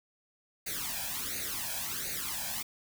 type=noise with flanger; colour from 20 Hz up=white; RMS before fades=-36 dBFS; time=0.66-2.63 s; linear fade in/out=10 ms; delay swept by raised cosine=0.46 to 1.25 ms; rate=1.4 Hz; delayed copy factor=+0.8; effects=none